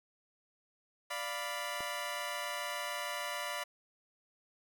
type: chord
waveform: 15% pulse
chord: B diminished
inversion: first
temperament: equal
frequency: 587.3 / 698.5 / 987.8 Hz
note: D5 / F5 / B5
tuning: 0 / 0 / 0 cents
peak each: -34 / -36 / -34 dBFS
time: 1.1-3.64 s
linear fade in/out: 10 ms
type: click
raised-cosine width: 1 ms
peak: -30 dBFS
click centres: 1.806 s
effects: none